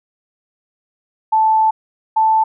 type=tone pair in turn; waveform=sine; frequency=877 / 880.1 Hz; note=A5 / A5; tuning=-6 / 0 cents; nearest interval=unison; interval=6 cents; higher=second; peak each=-10 dBFS; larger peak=neither; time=1.32-1.71 / 2.16-2.44 s; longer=first; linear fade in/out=10 ms; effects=none